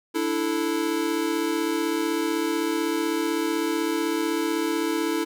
square chord, D suspended second, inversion none, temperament equal, 293.7 / 329.6 / 440 Hz, D4 / E4 / A4, 0 / 0 / 0 cents, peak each -30 / -26 / -30 dBFS, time 0.14-5.25 s, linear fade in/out 20 ms, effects none

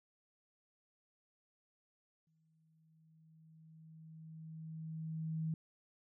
sine tone with exponential growth, 159.6 Hz, D#3, 44 cents sharp, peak -34 dBFS, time 2.27-5.54 s, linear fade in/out 2 ms, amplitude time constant 710 ms, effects none

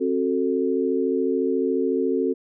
sine chord, F# diminished, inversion second, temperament just, 266.4 / 370 / 444 Hz, C4 / F#4 / A4, +31 / 0 / +16 cents, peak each -24 dBFS, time 0-2.34 s, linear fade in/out 20 ms, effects none

